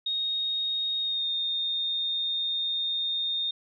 sine tone with pitch glide, 3728 to 3664 Hz, A#7 to A#7, -1 to -31 cents, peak -26 dBFS, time 0.06-3.51 s, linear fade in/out 5 ms, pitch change -30 cents, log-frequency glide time 1-1.28 s, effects none

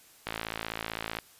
click train, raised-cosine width 0.3 ms, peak -16 dBFS, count 52, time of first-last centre 0.27-1.187 s, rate 55.6 Hz, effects white hiss -57 dBFS RMS until 1.39 s + resampled to 32000 Hz

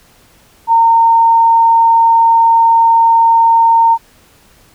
sine tone, 916 Hz, A#5, 31 cents flat, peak -5 dBFS, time 0.67-3.98 s, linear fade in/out 50 ms, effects pink hiss -47 dBFS RMS until 4.74 s

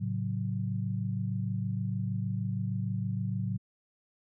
sine chord, F# minor, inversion first, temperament equal with one note detuned, 110 / 136.45 / 185 Hz, A2 / C#3 / F#3, 0 / -27 / 0 cents, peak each -32 / -36 / -34 dBFS, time 0-3.58 s, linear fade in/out 20 ms, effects none

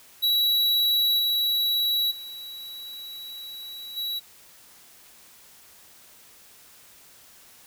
square tone with level steps, 3906 Hz, B7, 20 cents flat, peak -20 / -22 / -37 / -28 dBFS, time 0.22-4.2 s, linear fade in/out 20 ms, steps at 1.18 / 2.1 / 3.96 s, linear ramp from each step 20 ms, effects white hiss -52 dBFS RMS until 7.66 s

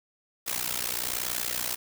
white noise with amplitude modulation, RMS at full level -27 dBFS, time 0.46-1.76 s, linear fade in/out 20 ms, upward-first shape sine, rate 61 Hz, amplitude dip 90%, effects none

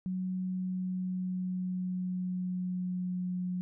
sine tone with pitch glide, 185 to 181.09 Hz, F#3 to F#3, 0 to -37 cents, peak -31 dBFS, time 0.06-3.61 s, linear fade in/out 0 ms, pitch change -37 cents, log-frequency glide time 0.35-3.33 s, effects none

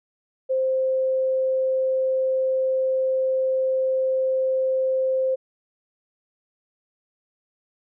sine tone, 523.3 Hz, C5, in tune, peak -19 dBFS, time 0.49-5.36 s, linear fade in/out 20 ms, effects none

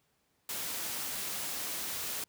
white noise, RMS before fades -37 dBFS, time 0.49-2.24 s, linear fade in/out 2 ms, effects pink hiss -74 dBFS RMS until 2.28 s + high-pass 80 Hz 12 dB/octave

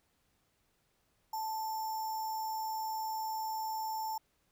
sine tone with sample-and-hold, 880 Hz, A5, in tune, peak -34 dBFS, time 1.33-4.18 s, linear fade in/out 5 ms, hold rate 6300 Hz, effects pink hiss -75 dBFS RMS until 4.51 s

